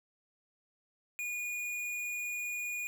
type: tone with hard clipping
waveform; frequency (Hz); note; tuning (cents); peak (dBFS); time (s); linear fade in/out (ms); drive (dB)
triangle; 2445; D#7; -31; -36; 1.19-2.87; 0; 18
effects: none